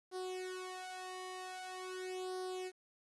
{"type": "tone with flanger", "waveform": "sawtooth", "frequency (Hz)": 370, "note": "F#4", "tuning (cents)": 0, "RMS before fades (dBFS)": -44, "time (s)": [0.11, 2.72], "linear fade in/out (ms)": 50, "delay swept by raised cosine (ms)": [0.2, 1.7], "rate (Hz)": 0.44, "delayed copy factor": 0.9, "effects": ["resampled to 24000 Hz", "11-bit"]}